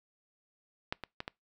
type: clicks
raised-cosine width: 0.3 ms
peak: -16 / -23 / -21 / -21 dBFS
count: 4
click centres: 0.925 / 1.037 / 1.204 / 1.279 s
effects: noise-tail reverb RT60 0.2 s tail -25 dB re dry